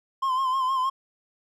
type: tone with vibrato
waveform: triangle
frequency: 1046.5 Hz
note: C6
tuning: in tune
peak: -20 dBFS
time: 0.22-0.9 s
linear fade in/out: 10 ms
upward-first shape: sine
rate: 6.4 Hz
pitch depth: 54 cents each way
effects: none